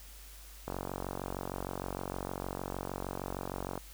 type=click train; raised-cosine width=1 ms; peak=-22 dBFS; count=145; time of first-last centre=0.68-3.777 s; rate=46.5 Hz; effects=added 50 Hz sine -50 dBFS peak until 3.93 s + white hiss -54 dBFS RMS until 3.93 s